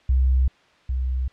sine tone pair in turn, 64.6 / 63.97 Hz, C2 / C2, -21 / -38 cents, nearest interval unison, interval 17 cents, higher first, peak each -15 / -21 dBFS, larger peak first, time 0.09-0.48 / 0.89-1.28 s, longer neither, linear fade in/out 5 ms, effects white hiss -56 dBFS RMS until 1.32 s + low-pass 3000 Hz 12 dB/octave

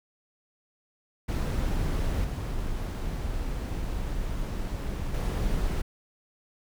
brown noise with level steps, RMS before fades -27 / -31 / -27 dBFS, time 1.28-5.82 s, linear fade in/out 10 ms, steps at 2.24 / 5.14 s, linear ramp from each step 5 ms, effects none

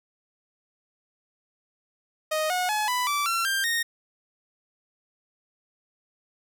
sawtooth tone with pitch steps, 622.3 / 727.3 / 850.1 / 993.6 / 1161.3 / 1357.2 / 1586.3 / 1854.1 Hz, D#5 / F#5 / G#5 / B5 / D6 / F6 / G6 / A#6, 0 / -30 / +40 / +10 / -20 / -50 / +20 / -10 cents, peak -20 dBFS, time 2.31-3.83 s, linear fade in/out 10 ms, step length 190 ms, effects none

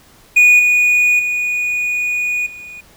triangle tone with level steps, 2461 Hz, D#7, 20 cents flat, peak -4 / -8 / -14 / -29 dBFS, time 0.36-2.81 s, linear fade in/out 10 ms, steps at 0.59 / 1.19 / 2.46 s, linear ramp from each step 5 ms, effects pink hiss -47 dBFS RMS until 2.96 s

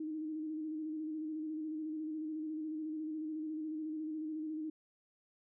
sine tone with vibrato, 311.1 Hz, D#4, in tune, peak -37 dBFS, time 0-4.7 s, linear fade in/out 5 ms, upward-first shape square, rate 14 Hz, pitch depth 30 cents each way, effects none

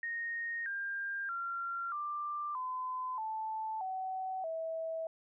sine tone with pitch steps, 1858 / 1598.9 / 1375.9 / 1184.1 / 1019 / 876.9 / 754.6 / 649.4 Hz, A#6 / G6 / F6 / D6 / C6 / A5 / F#5 / E5, -6 / +34 / -26 / +14 / -46 / -6 / +34 / -26 cents, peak -35 dBFS, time 0.03-5.07 s, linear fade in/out 2 ms, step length 630 ms, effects none

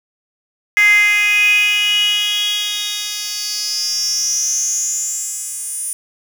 10% pulse tone with high-pass filter sweep, 415.3 Hz, G#4, in tune, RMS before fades -17 dBFS, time 0.77-5.93 s, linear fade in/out 0 ms, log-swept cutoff 2000 to 9400 Hz, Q 9.6, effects none

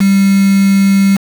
sine tone with quantisation, 196 Hz, G3, in tune, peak -6 dBFS, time 0-1.17 s, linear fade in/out 10 ms, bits 3, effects none

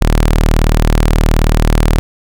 sawtooth tone, 38.73 Hz, D#1, 7 cents flat, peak -4 dBFS, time 0.01-1.99 s, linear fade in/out 0 ms, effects none

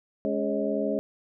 sine tone cluster, 210.2 / 281.5 / 413.8 / 548 / 629 Hz, G#3 / C#4 / G#4 / C#5 / D#5, +21 / +27 / -6 / -20 / +19 cents, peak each -31 dBFS, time 0.25-0.99 s, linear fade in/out 0 ms, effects none

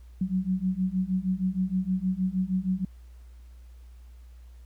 sine beating tone pair, 182.9 / 189.3 Hz, F#3 / F#3, -20 / +40 cents, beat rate 6.4 Hz, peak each -28 / -27 dBFS, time 0.21-2.85 s, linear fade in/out 5 ms, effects added 60 Hz sine -45 dBFS peak until 4.65 s + pink hiss -66 dBFS RMS until 4.65 s

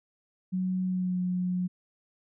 sine tone with pitch glide, 185 to 181.09 Hz, F#3 to F#3, 0 to -37 cents, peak -26 dBFS, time 0.52-1.68 s, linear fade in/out 20 ms, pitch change -37 cents, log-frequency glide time 0.85-1.2 s, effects none

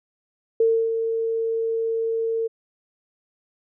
sine tone with ADSR envelope, 453 Hz, A#4, 50 cents flat, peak -14 dBFS, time 0.6-2.48 s, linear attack 4 ms, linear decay 290 ms, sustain -7 dB, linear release 18 ms, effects none

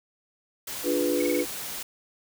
white noise, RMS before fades -35 dBFS, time 0.67-1.83 s, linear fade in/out 5 ms
sine chord, D diminished seventh, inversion none, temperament equal, 293.7 / 349.2 / 415.3 / 493.9 Hz, D4 / F4 / Ab4 / Cb5, 0 / 0 / 0 / 0 cents, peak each -27 / -28 / -32 / -27 dBFS, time 0.83-1.46 s, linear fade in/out 50 ms
sine tone bursts, 2217 Hz, C#7, in tune, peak -31 dBFS, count 5, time 1.2-1.409 s, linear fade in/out 5 ms, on 21 ms, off 26 ms
effects none

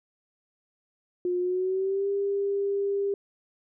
sine tone with pitch glide, 357.7 to 399.2 Hz, F4 to G4, +41 to +32 cents, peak -24 dBFS, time 1.25-3.14 s, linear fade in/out 2 ms, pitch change +191 cents, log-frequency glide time 1.4-2.08 s, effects none

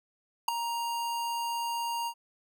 square tone with ADSR envelope, 936 Hz, A#5, 7 cents sharp, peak -19 dBFS, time 0.48-2.14 s, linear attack 6 ms, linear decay 3 ms, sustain -12 dB, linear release 70 ms, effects none

